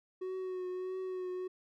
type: tone with vibrato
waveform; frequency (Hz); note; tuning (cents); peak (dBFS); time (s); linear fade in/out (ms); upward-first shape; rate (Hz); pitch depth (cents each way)
triangle; 370; F#4; 0; -34; 0.21-1.48; 10; triangle; 1.6; 29
effects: none